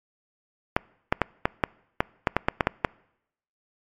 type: clicks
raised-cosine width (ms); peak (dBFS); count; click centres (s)
0.5; -4; 12; 0.765 / 1.125 / 1.217 / 1.455 / 1.638 / 2.005 / 2.272 / 2.366 / 2.485 / 2.608 / 2.671 / 2.848
effects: noise-tail reverb RT60 0.8 s tail -25 dB re dry + MP3 64 kbps